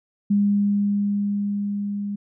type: tone with level ramp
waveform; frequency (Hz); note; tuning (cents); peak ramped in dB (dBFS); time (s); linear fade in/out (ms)
sine; 203.1; G#3; -38; -15 to -25; 0.3-2.16; 10
effects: none